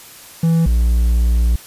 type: tone pair in turn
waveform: triangle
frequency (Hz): 164.81 / 58.44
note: E3 / A#1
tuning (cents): 0 / +5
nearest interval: octave + tritone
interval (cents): 1795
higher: first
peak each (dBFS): -9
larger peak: neither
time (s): 0.43-0.66 / 0.66-1.56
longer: second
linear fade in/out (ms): 5
effects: white hiss -39 dBFS RMS until 1.66 s + resampled to 32000 Hz